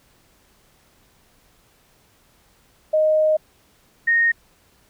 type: tone pair in turn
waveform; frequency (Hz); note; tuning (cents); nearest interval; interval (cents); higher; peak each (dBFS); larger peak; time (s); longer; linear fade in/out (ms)
sine; 621 / 1854.5; D#5 / A#6; -3 / -9; octave + perfect fifth; 1894; second; -14; neither; 2.93-3.37 / 4.07-4.32; first; 10
effects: pink hiss -58 dBFS RMS until 4.89 s